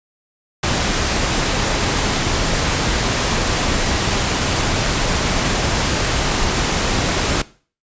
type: noise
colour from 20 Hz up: pink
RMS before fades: -18 dBFS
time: 0.63-7.42 s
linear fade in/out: 5 ms
effects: noise-tail reverb RT60 0.4 s tail -19 dB re dry + resampled to 16000 Hz